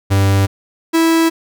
45% pulse tone pair in turn, 98 / 327.8 Hz, G2 / E4, 0 / -10 cents, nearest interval octave + major sixth, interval 2090 cents, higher second, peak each -10 dBFS, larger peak neither, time 0.1-0.47 / 0.93-1.3 s, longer neither, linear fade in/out 20 ms, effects none

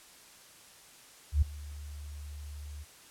sine tone with ADSR envelope, 73.42 Hz, D2, in tune, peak -19 dBFS, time 1.32-2.85 s, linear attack 99 ms, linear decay 10 ms, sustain -21 dB, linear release 32 ms, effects white hiss -55 dBFS RMS until 3.1 s + low-pass 11000 Hz 12 dB/octave

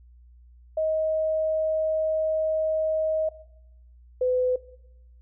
sine tone pair in turn, 630 / 504.5 Hz, D#5 / B4, +21 / +37 cents, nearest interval major third, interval 384 cents, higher first, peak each -22 / -20 dBFS, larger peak second, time 0.77-3.29 / 4.21-4.56 s, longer first, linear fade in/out 5 ms, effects noise-tail reverb RT60 0.8 s tail -18 dB re dry + added 60 Hz sine -49 dBFS peak until 5.21 s

